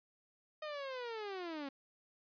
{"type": "linear sweep", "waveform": "sawtooth", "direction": "down", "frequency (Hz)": [622.3, 267.8], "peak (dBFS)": -37, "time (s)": [0.62, 1.69], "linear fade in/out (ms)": 5, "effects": ["resampled to 11025 Hz"]}